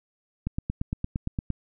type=click train; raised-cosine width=5 ms; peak=-15 dBFS; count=10; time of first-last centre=0.47-1.503 s; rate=8.71 Hz; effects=none